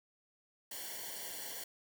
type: noise with comb filter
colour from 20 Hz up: white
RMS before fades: -44 dBFS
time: 0.71-1.64 s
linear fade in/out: 5 ms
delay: 0.79 ms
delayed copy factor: -0.85
effects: none